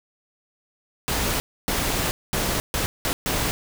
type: noise bursts at uneven times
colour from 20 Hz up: pink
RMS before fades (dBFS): -24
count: 6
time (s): 1.08-1.4 / 1.68-2.11 / 2.33-2.6 / 2.74-2.86 / 3.05-3.13 / 3.26-3.51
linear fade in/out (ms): 0
effects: none